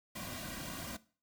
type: noise with comb filter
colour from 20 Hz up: pink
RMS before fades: -43 dBFS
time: 0.15-0.97 s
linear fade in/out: 10 ms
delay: 2.3 ms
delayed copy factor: -0.8
effects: noise-tail reverb RT60 0.4 s tail -19 dB re dry